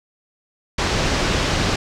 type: low-pass noise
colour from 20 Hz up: pink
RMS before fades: -20 dBFS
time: 0.78-1.76 s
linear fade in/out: 5 ms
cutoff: 6300 Hz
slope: 24 dB/octave
effects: none